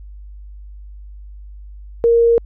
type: tone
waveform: sine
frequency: 466.2 Hz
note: A#4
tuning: in tune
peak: -9 dBFS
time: 2.04-2.38 s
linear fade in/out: 0 ms
effects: added 50 Hz sine -33 dBFS peak until 2.45 s